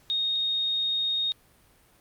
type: tone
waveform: sine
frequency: 3716 Hz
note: A#7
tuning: 6 cents flat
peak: -24 dBFS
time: 0.1-1.32 s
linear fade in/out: 0 ms
effects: pink hiss -60 dBFS RMS until 2 s + Opus 48 kbps